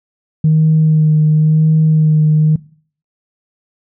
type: tone with vibrato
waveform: sine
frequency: 155.56 Hz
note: D#3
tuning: in tune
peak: -6 dBFS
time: 0.44-2.56 s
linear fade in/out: 5 ms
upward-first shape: sine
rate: 0.95 Hz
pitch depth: 21 cents each way
effects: noise-tail reverb RT60 0.5 s tail -21 dB re dry + tanh soft clip ceiling -3 dBFS